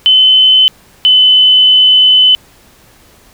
sine tone pair in turn, 3044 / 3023 Hz, F#7 / F#7, +48 / +36 cents, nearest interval unison, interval 12 cents, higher first, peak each -3 dBFS, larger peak neither, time 0.06-0.68 / 1.05-2.35 s, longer second, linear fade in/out 0 ms, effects pink hiss -44 dBFS RMS until 3.33 s

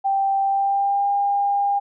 sine tone with pitch glide, 784 to 804.6 Hz, G5 to G5, 0 to +45 cents, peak -17 dBFS, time 0.04-1.8 s, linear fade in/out 20 ms, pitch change +45 cents, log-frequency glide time 0.42-1.09 s, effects none

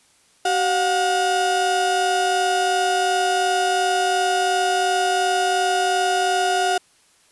35% pulse tone pair together, 380.9 / 719 Hz, G4 / F#5, -50 / -50 cents, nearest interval major seventh, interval 1100 cents, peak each -22 / -17 dBFS, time 0.45-6.78 s, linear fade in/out 5 ms, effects white hiss -57 dBFS RMS until 7.31 s + resampled to 24000 Hz

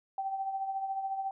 sine tone with tremolo, 776 Hz, G5, 18 cents flat, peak -29 dBFS, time 0.18-1.31 s, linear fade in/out 2 ms, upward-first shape triangle, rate 14 Hz, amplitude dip 60%, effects none

